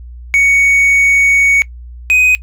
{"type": "tone pair in turn", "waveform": "triangle", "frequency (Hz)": [2232, 2505], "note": ["C#7", "D#7"], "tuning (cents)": [11, 11], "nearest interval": "major second", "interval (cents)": 200, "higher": "second", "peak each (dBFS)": -5, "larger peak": "neither", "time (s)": [[0.34, 1.62], [2.1, 2.35]], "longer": "first", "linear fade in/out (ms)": 0, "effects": ["noise-tail reverb RT60 0.1 s tail -20 dB re dry", "added 60 Hz sine -28 dBFS peak until 2.42 s"]}